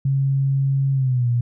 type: tone with pitch glide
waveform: sine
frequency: 136.5 to 120.21 Hz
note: C#3 to B2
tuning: -26 to -46 cents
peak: -16 dBFS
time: 0.05-1.41 s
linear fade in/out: 5 ms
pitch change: -220 cents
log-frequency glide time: 0.93-1.28 s
effects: none